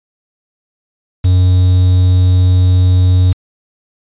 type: tone with quantisation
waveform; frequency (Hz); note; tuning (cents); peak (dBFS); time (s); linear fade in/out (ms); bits
triangle; 91.4; F#2; -21; -4; 1.24-3.33; 10; 5
effects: resampled to 8000 Hz